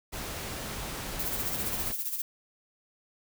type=noise; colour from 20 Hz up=pink; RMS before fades=-37 dBFS; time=0.12-1.93 s; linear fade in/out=20 ms
type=noise with tremolo; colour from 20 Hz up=violet; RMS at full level=-31 dBFS; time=1.19-2.22 s; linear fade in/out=5 ms; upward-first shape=sine; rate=15 Hz; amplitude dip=60%
effects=none